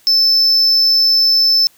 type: tone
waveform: sine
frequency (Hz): 5274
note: E8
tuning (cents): 0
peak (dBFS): -6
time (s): 0.07-1.67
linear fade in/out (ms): 0
effects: tanh soft clip ceiling -8 dBFS + white hiss -51 dBFS RMS until 1.77 s